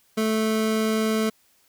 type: tone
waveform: 25% pulse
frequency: 219.1 Hz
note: A3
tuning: 7 cents flat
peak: -17 dBFS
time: 0.17-1.3 s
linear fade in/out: 10 ms
effects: white hiss -62 dBFS RMS until 1.68 s